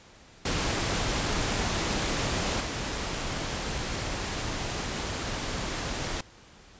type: noise with level steps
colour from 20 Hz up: pink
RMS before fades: -28 / -32 dBFS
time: 0.45-6.21 s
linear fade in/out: 5 ms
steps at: 2.6 s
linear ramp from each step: 5 ms
effects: pink hiss -53 dBFS RMS until 6.79 s + resampled to 16000 Hz